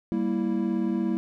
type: chord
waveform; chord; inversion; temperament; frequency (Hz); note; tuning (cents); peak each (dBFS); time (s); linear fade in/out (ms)
triangle; E diminished; first; equal; 196 / 233.1 / 329.6; G3 / Bb3 / E4; 0 / 0 / 0; -26; 0.12-1.17; 0
effects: none